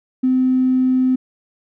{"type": "tone with tanh clipping", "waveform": "triangle", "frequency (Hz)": 257.2, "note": "C4", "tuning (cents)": -30, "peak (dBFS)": -12, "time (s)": [0.23, 1.16], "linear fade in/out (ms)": 10, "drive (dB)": 2, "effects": []}